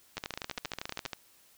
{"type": "two click trains", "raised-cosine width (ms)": 0.2, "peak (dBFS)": [-18, -18], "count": [14, 13], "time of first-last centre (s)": [[0.17, 1.06], [0.18, 1.132]], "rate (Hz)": [14.6, 12.6], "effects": ["white hiss -62 dBFS RMS until 1.57 s"]}